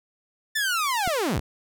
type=linear sweep; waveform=sawtooth; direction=down; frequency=1792 to 33.32 Hz; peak=-19 dBFS; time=0.55-1.4 s; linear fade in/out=10 ms
type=click; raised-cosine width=3 ms; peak=-18 dBFS; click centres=1.076 s
effects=none